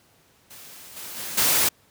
white noise with level steps, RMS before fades -44 / -37 / -33 / -20 dBFS, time 0.5-1.69 s, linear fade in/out 10 ms, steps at 0.96 / 1.16 / 1.37 s, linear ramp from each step 10 ms, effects pink hiss -59 dBFS RMS until 1.9 s + high-pass 80 Hz 12 dB/octave

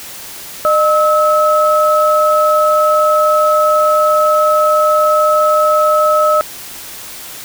sine tone pair together, 610 / 1292.5 Hz, D#5 / E6, -34 / -34 cents, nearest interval octave + minor second, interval 1300 cents, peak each -11 dBFS, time 0.65-6.41 s, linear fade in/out 0 ms, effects white hiss -30 dBFS RMS until 7.44 s

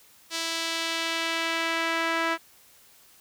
sawtooth tone with band-pass filter sweep, 329.6 Hz, E4, in tune, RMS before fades -28 dBFS, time 0.3-2.38 s, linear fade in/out 50 ms, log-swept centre 4800 to 1600 Hz, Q 1.1, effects white hiss -56 dBFS RMS until 3.2 s

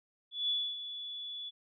sine tone with ADSR envelope, 3432 Hz, A7, 44 cents flat, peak -28 dBFS, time 0.31-1.51 s, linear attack 180 ms, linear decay 270 ms, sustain -11 dB, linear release 29 ms, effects none

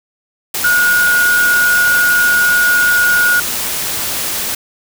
sine tone in noise, 1446 Hz, F#6, 40 cents flat, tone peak -9 dBFS, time 0.64-3.4 s, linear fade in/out 5 ms, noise white, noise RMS -19 dBFS, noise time 0.54-4.55 s, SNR +7 dB, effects none

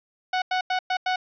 sawtooth tone bursts at uneven times, 740 Hz, F#5, in tune, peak -18 dBFS, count 5, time 0.33-0.42 / 0.51-0.61 / 0.7-0.79 / 0.9-0.97 / 1.06-1.16 s, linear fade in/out 5 ms, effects resampled to 11025 Hz + 9-bit

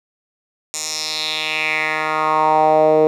10% pulse tone with band-pass filter sweep, 155.56 Hz, D#3, in tune, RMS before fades -17 dBFS, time 0.74-3.07 s, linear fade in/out 0 ms, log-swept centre 7100 to 470 Hz, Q 3.4, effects none

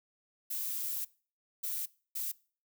violet noise bursts at uneven times, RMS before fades -36 dBFS, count 3, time 0.5-1.05 / 1.63-1.86 / 2.15-2.32 s, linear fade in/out 10 ms, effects noise-tail reverb RT60 0.4 s tail -22 dB re dry

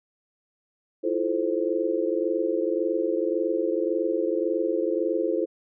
sine chord, F major seventh, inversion third, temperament just, 327.4 / 349.2 / 436.5 / 523.8 Hz, E4 / F4 / A4 / C5, -12 / 0 / -14 / +2 cents, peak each -28 dBFS, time 1.03-5.46 s, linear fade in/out 20 ms, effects none

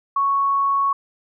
sine tone, 1108.7 Hz, C#6, in tune, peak -16 dBFS, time 0.16-0.93 s, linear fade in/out 5 ms, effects none

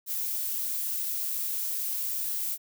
violet noise, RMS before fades -31 dBFS, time 0.06-2.58 s, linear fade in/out 50 ms, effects none

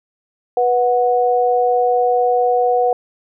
sine tone pair together, 490.6 / 735 Hz, B4 / F#5, -12 / -12 cents, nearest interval perfect fifth, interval 700 cents, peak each -15 dBFS, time 0.57-2.93 s, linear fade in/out 2 ms, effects none

